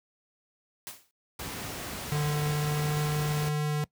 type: noise with exponential decay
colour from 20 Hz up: white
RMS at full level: -37 dBFS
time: 0.87-1.11 s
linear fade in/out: 0 ms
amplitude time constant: 52 ms
type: noise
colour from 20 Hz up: pink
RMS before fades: -37 dBFS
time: 1.39-3.49 s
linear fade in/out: 5 ms
type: tone with pitch glide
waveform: square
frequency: 148.5 to 149.79 Hz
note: D3 to D3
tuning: +20 to +35 cents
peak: -27 dBFS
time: 2.12-3.84 s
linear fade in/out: 0 ms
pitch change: +15 cents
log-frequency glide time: 2.35-3.04 s
effects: noise-tail reverb RT60 0.1 s tail -21 dB re dry + high-pass 60 Hz 12 dB/octave